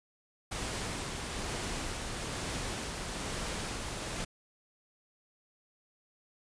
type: noise with tremolo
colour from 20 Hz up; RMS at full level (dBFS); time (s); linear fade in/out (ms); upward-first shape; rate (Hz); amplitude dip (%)
pink; -36; 0.51-4.25; 10; sine; 1.1; 25
effects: resampled to 22050 Hz